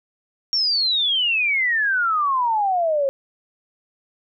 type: exponential sweep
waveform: sine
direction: down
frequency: 5588 to 534 Hz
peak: -17 dBFS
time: 0.53-3.09 s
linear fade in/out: 0 ms
effects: none